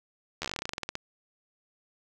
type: slowing click train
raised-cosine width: 0.2 ms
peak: -15 dBFS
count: 18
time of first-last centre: 0.42-0.954 s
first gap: 12 ms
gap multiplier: 1.11
effects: none

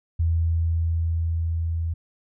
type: tone with level ramp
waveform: sine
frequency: 82.7 Hz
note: E2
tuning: 6 cents sharp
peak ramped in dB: -18 to -23 dBFS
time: 0.19-1.94 s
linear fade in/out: 10 ms
effects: none

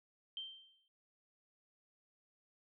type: tone with exponential decay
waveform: sine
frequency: 3136 Hz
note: G7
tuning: in tune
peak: -39 dBFS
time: 0.37-0.88 s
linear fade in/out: 1 ms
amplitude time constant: 110 ms
effects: none

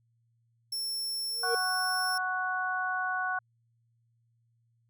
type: tone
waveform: sawtooth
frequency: 5400 Hz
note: E8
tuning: 41 cents sharp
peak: -29 dBFS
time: 0.72-2.18 s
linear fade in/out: 5 ms
type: tone with exponential growth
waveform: triangle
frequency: 466.2 Hz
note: A#4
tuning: in tune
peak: -23 dBFS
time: 1.3-1.55 s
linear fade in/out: 5 ms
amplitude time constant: 53 ms
type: harmonic tone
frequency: 370 Hz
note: F#4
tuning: in tune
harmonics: 2 / 3 / 4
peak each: -34 / -35 / -31 dBFS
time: 1.43-3.39 s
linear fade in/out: 5 ms
effects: added 116 Hz sine -68 dBFS peak until 4.89 s

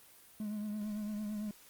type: tone with vibrato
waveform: triangle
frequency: 210.4 Hz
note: G#3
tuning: 23 cents sharp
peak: -34 dBFS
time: 0.4-1.51 s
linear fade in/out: 2 ms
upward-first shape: triangle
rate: 8.9 Hz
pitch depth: 46 cents each way
effects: white hiss -59 dBFS RMS until 1.69 s + Opus 32 kbps

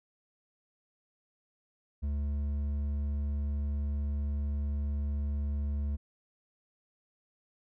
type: tone with hard clipping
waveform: triangle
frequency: 72.2 Hz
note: D2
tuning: 29 cents flat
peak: -31 dBFS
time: 2.02-5.97 s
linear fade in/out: 20 ms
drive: 9 dB
effects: none

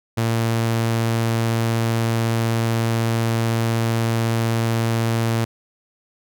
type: tone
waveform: sawtooth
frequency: 114.5 Hz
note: A#2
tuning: 31 cents flat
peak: -14 dBFS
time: 0.17-5.45 s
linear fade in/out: 10 ms
effects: none

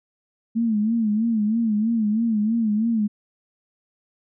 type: tone with vibrato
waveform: sine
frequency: 220.3 Hz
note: A3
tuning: 2 cents sharp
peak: -18 dBFS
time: 0.55-3.08 s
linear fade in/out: 20 ms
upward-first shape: sine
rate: 3.1 Hz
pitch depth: 100 cents each way
effects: none

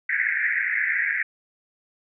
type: band-pass noise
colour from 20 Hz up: pink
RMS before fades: -24 dBFS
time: 0.09-1.23 s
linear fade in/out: 5 ms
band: 1600 to 2200 Hz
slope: 96 dB/octave
effects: none

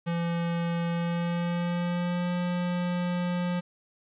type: tone with pitch glide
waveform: square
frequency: 170 to 177.12 Hz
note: F3 to F3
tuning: -46 to +25 cents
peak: -27 dBFS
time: 0.06-3.61 s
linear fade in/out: 20 ms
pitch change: +71 cents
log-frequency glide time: 0.9-2.33 s
effects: resampled to 8000 Hz + 10-bit

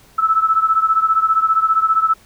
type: beating tone pair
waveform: sine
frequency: 1306 / 1321 Hz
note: E6 / E6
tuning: -17 / +3 cents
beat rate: 15 Hz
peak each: -14 / -17 dBFS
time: 0.18-2.14 s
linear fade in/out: 10 ms
effects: pink hiss -49 dBFS RMS until 2.25 s

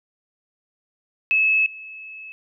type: tone with level steps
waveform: sine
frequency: 2594 Hz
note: E7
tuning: 28 cents flat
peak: -15 / -35 dBFS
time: 1.31-2.32 s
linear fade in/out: 0 ms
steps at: 1.66 s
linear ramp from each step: 2 ms
effects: none

